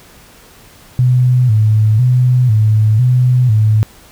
sine tone with vibrato, 116.54 Hz, A#2, in tune, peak -7 dBFS, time 0.99-3.83 s, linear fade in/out 0 ms, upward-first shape square, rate 1 Hz, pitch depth 130 cents each way, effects pink hiss -42 dBFS RMS until 4.11 s

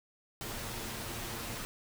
pink noise with comb filter, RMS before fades -40 dBFS, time 0.41-1.65 s, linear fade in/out 0 ms, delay 8.7 ms, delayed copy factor +0.5, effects none

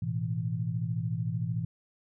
sine chord, A suspended second, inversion none, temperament equal, 110 / 123.47 / 164.81 Hz, A2 / B2 / E3, 0 / 0 / 0 cents, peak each -33 dBFS, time 0.02-1.65 s, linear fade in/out 5 ms, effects none

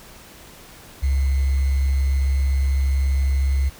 sine tone with sample-and-hold, 67.8 Hz, C#2, 38 cents flat, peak -16 dBFS, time 1.02-3.7 s, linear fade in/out 20 ms, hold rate 2100 Hz, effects pink hiss -44 dBFS RMS until 3.79 s

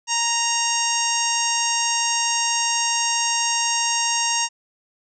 harmonic tone, 932.3 Hz, A#5, in tune, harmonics 1 / 2 / 3 / 4 / 5 / 6 / 7 / 8 / 9, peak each -25 / -31 / -26 / -34 / -34 / -25 / -25 / -32 / -34 dBFS, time 0.07-4.49 s, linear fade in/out 50 ms, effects none

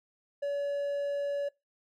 triangle tone, 569 Hz, C#5, 45 cents sharp, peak -27 dBFS, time 0.42-1.49 s, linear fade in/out 10 ms, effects noise-tail reverb RT60 0.2 s tail -22 dB re dry + MP3 64 kbps

